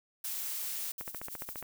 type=noise; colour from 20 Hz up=blue; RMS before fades=-37 dBFS; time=0.24-0.92 s; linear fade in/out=5 ms
type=noise with tremolo; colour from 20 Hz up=violet; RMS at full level=-40 dBFS; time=0.98-1.63 s; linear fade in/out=2 ms; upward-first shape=triangle; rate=12 Hz; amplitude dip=75%
type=click train; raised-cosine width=0.5 ms; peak=-26 dBFS; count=10; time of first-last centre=1.01-1.626 s; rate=14.6 Hz
effects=none